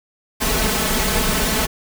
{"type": "noise with comb filter", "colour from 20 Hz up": "pink", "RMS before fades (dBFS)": -19, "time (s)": [0.4, 1.67], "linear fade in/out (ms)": 20, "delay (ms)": 4.6, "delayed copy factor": 0.75, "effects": []}